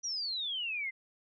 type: exponential sweep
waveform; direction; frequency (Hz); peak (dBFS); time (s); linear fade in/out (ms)
sine; down; 5920 to 2041; -33; 0.03-0.91; 20
effects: none